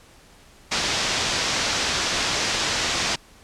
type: low-pass noise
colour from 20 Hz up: white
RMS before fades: -24 dBFS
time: 0.71-3.16 s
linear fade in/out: 10 ms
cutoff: 6200 Hz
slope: 24 dB/octave
effects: pink hiss -51 dBFS RMS until 3.43 s + low-pass 10000 Hz 12 dB/octave